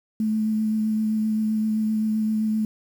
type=tone with vibrato; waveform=sine; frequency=217.2 Hz; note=A3; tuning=22 cents flat; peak=-20 dBFS; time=0.2-2.65 s; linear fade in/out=2 ms; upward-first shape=sine; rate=7.7 Hz; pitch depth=14 cents each way; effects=8-bit